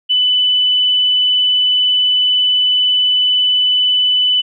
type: tone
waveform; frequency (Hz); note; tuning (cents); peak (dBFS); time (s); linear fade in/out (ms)
sine; 2994; F#7; +20; -10; 0.09-4.42; 20
effects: none